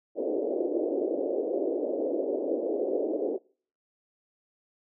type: band-pass noise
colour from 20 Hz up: pink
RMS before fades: -29 dBFS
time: 0.15-3.39 s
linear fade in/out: 50 ms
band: 300 to 590 Hz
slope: 48 dB/octave
effects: noise-tail reverb RT60 0.5 s tail -26 dB re dry